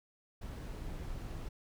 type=noise; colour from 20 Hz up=brown; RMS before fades=-42 dBFS; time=0.41-1.49 s; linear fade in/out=10 ms; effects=none